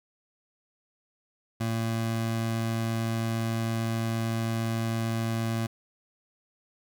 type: tone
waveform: 25% pulse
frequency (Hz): 113.6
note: A#2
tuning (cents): -44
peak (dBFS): -23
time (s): 1.6-5.67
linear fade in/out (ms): 10
effects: none